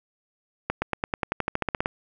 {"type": "accelerating click train", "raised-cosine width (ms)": 0.5, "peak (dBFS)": -9, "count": 15, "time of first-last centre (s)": [0.7, 1.859], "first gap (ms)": 120, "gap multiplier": 0.94, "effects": []}